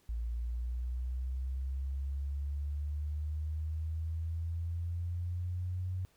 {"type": "linear sweep", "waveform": "sine", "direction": "up", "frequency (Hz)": [56.8, 92.5], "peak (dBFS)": -33, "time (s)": [0.09, 6.05], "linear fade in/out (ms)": 0, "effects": ["pink hiss -69 dBFS RMS until 6.16 s"]}